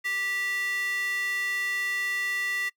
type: tone with high-pass filter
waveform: square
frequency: 392 Hz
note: G4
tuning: in tune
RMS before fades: -29 dBFS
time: 0.04-2.7 s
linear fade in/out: 20 ms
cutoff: 2000 Hz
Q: 5.5
effects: noise-tail reverb RT60 0.1 s tail -23 dB re dry